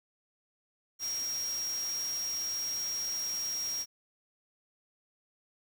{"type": "tone in noise", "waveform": "sine", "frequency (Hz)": 5610, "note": "F8", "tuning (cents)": 7, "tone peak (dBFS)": -32, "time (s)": [0.99, 3.86], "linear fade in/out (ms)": 50, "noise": "white", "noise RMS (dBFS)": -44, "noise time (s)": [0.99, 3.86], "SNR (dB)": 9, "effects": []}